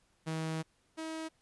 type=tone pair in turn; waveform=sawtooth; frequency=159.9 / 319.8 Hz; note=D#3 / D#4; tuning=+48 / +48 cents; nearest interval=octave; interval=1200 cents; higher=second; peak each=-30 / -34 dBFS; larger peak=first; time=0.26-0.63 / 0.97-1.29 s; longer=first; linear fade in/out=20 ms; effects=pink hiss -72 dBFS RMS until 1.41 s + resampled to 24000 Hz